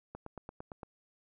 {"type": "click train", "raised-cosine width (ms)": 1, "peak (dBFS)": -29, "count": 7, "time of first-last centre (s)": [0.15, 0.832], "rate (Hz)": 8.8, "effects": []}